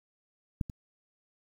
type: clicks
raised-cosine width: 5 ms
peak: -17 / -27 dBFS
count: 2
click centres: 0.612 / 0.698 s
effects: 9-bit